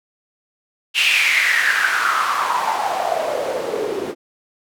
white noise with band-pass filter sweep, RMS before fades -19 dBFS, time 0.94-4.15 s, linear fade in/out 50 ms, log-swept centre 2800 to 350 Hz, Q 6, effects none

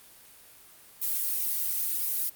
violet noise with flanger, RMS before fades -29 dBFS, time 1.01-2.3 s, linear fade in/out 20 ms, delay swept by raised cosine 1.9 to 5.8 ms, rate 2.7 Hz, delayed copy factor +0.9, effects white hiss -53 dBFS RMS until 2.35 s + Opus 32 kbps

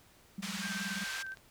sine tone with tremolo, 194.9 Hz, G3, 10 cents flat, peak -35 dBFS, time 0.38-1.04 s, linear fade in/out 2 ms, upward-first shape sine, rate 19 Hz, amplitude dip 100%
pink band-pass noise, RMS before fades -41 dBFS, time 0.42-1.23 s, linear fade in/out 10 ms, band 1500 to 6900 Hz, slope 12 dB/octave
sine tone with vibrato, 1568 Hz, G6, in tune, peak -39 dBFS, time 0.61-1.35 s, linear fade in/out 20 ms, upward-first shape sine, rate 5.5 Hz, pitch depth 26 cents each way
clicks, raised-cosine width 0.2 ms, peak -35 dBFS, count 5, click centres 1.075 / 1.176 / 1.266 / 1.32 / 1.372 s
effects pink hiss -62 dBFS RMS until 1.5 s

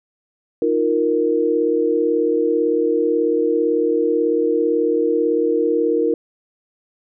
sine chord, Eb suspended second, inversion none, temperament equal, 311.1 / 349.2 / 466.2 Hz, Eb4 / F4 / Bb4, 0 / 0 / 0 cents, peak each -21 / -21 / -17 dBFS, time 0.62-6.14 s, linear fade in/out 2 ms, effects none

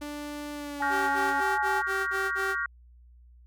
sawtooth tone with pitch glide, 293.7 to 279 Hz, D4 to C#4, 0 to +11 cents, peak -31 dBFS, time 0.01-1.41 s, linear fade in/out 10 ms, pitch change -89 cents, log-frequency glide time 0.53-1.08 s
sine tone with vibrato, 844 Hz, G#5, 28 cents sharp, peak -27 dBFS, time 0.8-1.82 s, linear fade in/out 10 ms, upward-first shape triangle, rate 9.2 Hz, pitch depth 14 cents each way
sine chord, G half-diminished seventh, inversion second, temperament just, 1128.9 / 1411.2 / 1568 / 1881.6 Hz, Db6 / F6 / G6 / Bb6, +31 / +18 / 0 / +16 cents, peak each -36 / -30 / -34 / -34 dBFS, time 0.82-2.66 s, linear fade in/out 2 ms
sawtooth tone bursts, 387.7 Hz, G4, 19 cents flat, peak -27 dBFS, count 7, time 0.89-2.558 s, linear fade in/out 50 ms, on 210 ms, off 33 ms
effects added 60 Hz sine -51 dBFS peak until 3.46 s

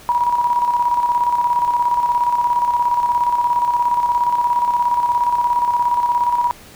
sine tone with tremolo, 964 Hz, B5, 42 cents flat, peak -12 dBFS, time 0.09-6.51 s, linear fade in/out 0 ms, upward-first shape square, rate 17 Hz, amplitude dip 50%, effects pink hiss -42 dBFS RMS until 6.75 s

